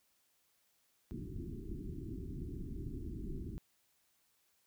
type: low-pass noise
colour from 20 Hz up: pink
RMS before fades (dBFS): -43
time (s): 1.11-3.58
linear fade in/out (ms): 0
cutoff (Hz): 390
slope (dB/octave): 96
effects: white hiss -75 dBFS RMS until 4.66 s